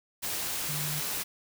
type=tone in noise; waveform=sine; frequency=150 Hz; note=D3; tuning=37 cents sharp; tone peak=-35 dBFS; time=0.68-1.01 s; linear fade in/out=20 ms; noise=white; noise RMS=-33 dBFS; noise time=0.22-1.24 s; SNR=-5 dB; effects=none